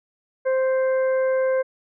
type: harmonic tone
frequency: 523 Hz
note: C5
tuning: 1 cent flat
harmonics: 1 / 2 / 3 / 4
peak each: -18 / -34 / -33 / -40 dBFS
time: 0.45-1.63 s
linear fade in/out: 20 ms
effects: none